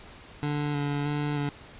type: tone with vibrato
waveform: 25% pulse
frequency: 145.5 Hz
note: D3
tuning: 16 cents flat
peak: -23 dBFS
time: 0.43-1.49 s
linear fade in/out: 0 ms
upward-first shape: square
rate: 1.6 Hz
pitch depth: 17 cents each way
effects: pink hiss -48 dBFS RMS until 1.79 s + resampled to 8000 Hz